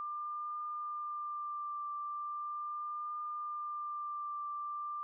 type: tone with vibrato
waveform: sine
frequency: 1191 Hz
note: D6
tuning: 24 cents sharp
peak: -37 dBFS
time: 0-5.03 s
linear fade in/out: 0 ms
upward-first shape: triangle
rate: 0.39 Hz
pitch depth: 20 cents each way
effects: none